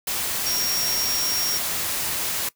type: tone in noise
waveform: sine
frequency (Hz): 5588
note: F8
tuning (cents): 0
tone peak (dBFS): -24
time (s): 0.46-1.58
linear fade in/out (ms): 5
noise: white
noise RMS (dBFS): -26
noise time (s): 0.07-2.49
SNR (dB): -1
effects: noise-tail reverb RT60 0.1 s tail -19 dB re dry